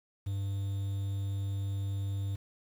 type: tone with quantisation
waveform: triangle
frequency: 98.7 Hz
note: G2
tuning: 12 cents sharp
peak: -29 dBFS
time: 0.26-2.36 s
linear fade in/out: 10 ms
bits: 9
effects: none

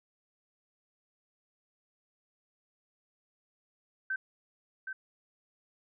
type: tone with echo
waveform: sine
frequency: 1544 Hz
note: G6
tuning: 27 cents flat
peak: -30 dBFS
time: 4.1-4.16 s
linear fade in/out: 5 ms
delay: 770 ms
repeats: 1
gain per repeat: -6 dB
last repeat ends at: 4.93 s
effects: none

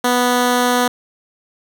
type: tone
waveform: 10% pulse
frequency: 246.4 Hz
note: B3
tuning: 4 cents flat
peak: -5 dBFS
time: 0.04-0.88 s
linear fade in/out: 5 ms
effects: none

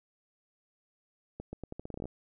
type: accelerating click train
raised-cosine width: 2 ms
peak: -26 dBFS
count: 13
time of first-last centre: 1.4-2.055 s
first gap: 130 ms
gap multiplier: 0.82
effects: none

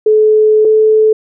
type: tone pair in turn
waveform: sine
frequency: 430.4 / 434.4 Hz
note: A4 / A4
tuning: -38 / -22 cents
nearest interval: unison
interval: 16 cents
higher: second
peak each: -5 dBFS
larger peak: neither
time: 0.06-0.65 / 0.65-1.13 s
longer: first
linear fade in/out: 5 ms
effects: none

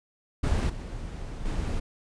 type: noise with level steps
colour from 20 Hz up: brown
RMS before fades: -24 / -36 / -29 dBFS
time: 0.43-1.8 s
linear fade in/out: 10 ms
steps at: 0.69 / 1.45 s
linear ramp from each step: 10 ms
effects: resampled to 22050 Hz

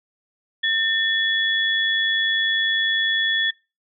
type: tone pair together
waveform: sine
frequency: 1800 / 3390 Hz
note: A6 / G#7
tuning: +39 / +35 cents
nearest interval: major seventh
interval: 1096 cents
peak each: -21 dBFS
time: 0.63-3.51 s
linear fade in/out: 10 ms
effects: noise-tail reverb RT60 0.3 s tail -25 dB re dry

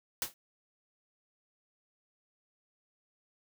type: noise with exponential decay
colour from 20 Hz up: white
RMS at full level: -29 dBFS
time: 0.22-0.34 s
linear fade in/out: 1 ms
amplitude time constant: 26 ms
effects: none

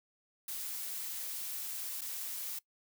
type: noise with dropouts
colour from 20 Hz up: blue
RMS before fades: -40 dBFS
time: 0.48-2.59 s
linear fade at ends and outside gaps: 5 ms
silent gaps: 2.01-2.015 s
effects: noise-tail reverb RT60 0.1 s tail -21 dB re dry

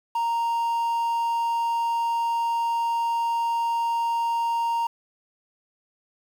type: tone with quantisation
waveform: triangle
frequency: 930 Hz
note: A#5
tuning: 4 cents flat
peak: -20 dBFS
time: 0.15-4.87 s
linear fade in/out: 5 ms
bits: 8
effects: none

